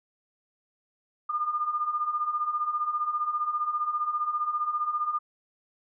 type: beating tone pair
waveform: sine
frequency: 1200 / 1215 Hz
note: D6 / D#6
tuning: +37 / -42 cents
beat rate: 15 Hz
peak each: -32 / -27 dBFS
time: 1.29-5.19 s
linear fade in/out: 10 ms
effects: none